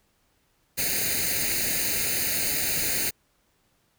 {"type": "noise with comb filter", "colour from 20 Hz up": "white", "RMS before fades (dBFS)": -26, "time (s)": [0.77, 3.11], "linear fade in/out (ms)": 20, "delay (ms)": 0.45, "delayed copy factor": 0.85, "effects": ["pink hiss -68 dBFS RMS until 3.98 s"]}